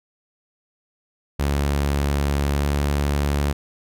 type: tone with pitch glide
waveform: sawtooth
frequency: 71.1 to 71.8 Hz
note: C#2 to D2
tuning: +45 to -39 cents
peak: -15 dBFS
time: 1.39-3.53 s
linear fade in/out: 10 ms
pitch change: +16 cents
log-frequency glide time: 2.55-2.65 s
effects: none